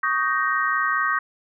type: chord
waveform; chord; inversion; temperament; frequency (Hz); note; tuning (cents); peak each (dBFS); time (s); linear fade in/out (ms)
sine; Eb dominant seventh; third; just; 1120.1 / 1244.5 / 1555.6 / 1866.8; Db6 / Eb6 / G6 / Bb6; +18 / 0 / -14 / +2; -25; 0.03-1.19; 5
effects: none